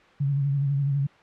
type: tone with vibrato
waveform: sine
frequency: 140 Hz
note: C#3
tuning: 18 cents sharp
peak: -21 dBFS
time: 0.2-1.07 s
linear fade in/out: 10 ms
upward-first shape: sine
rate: 12 Hz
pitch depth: 47 cents each way
effects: white hiss -53 dBFS RMS until 1.22 s + low-pass 2000 Hz 12 dB/octave